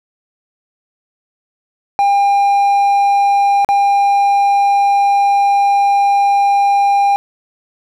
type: tone with dropouts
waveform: triangle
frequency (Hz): 802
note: G5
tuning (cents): +39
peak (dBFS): -7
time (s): 1.99-7.16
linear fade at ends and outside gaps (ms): 0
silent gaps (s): 3.647-3.689
effects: none